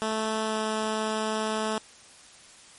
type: tone with pitch glide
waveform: 10% pulse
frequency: 218.9 to 217.5 Hz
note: A3 to A3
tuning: -9 to -20 cents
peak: -18 dBFS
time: 0.02-1.78 s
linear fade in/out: 0 ms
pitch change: -11 cents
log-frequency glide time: 0.45-0.57 s
effects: white hiss -51 dBFS RMS until 2.78 s + MP3 48 kbps